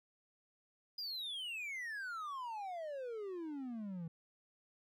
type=exponential sweep; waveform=triangle; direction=down; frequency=4971 to 160 Hz; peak=-39 dBFS; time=0.98-4.08 s; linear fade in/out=5 ms; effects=none